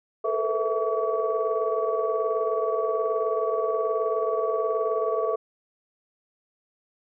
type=tone cluster; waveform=sine; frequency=434.3 / 453.1 / 501 / 656 / 1136 Hz; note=A4 / A#4 / B4 / E5 / C#6; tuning=-23 / -49 / +25 / -9 / +42 cents; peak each=-28 / -28 / -31 / -28 / -30 dBFS; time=0.24-5.36 s; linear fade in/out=10 ms; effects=tanh soft clip ceiling -11 dBFS